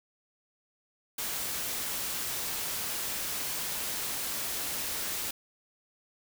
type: noise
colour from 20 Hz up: white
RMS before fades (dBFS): -34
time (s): 1.18-5.31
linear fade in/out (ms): 5
effects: none